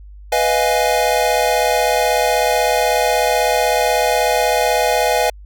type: chord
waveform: square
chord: F half-diminished seventh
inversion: second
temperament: equal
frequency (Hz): 493.9 / 622.3 / 698.5 / 830.6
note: Cb5 / Eb5 / F5 / Ab5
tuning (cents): 0 / 0 / 0 / 0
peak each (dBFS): -20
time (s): 0.32-5.3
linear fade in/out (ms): 5
effects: added 50 Hz sine -35 dBFS peak until 5.45 s